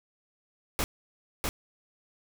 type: noise with echo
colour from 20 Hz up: pink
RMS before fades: -28 dBFS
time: 0.79-0.84 s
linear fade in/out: 0 ms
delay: 650 ms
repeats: 1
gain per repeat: -2 dB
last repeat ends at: 1.49 s
effects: none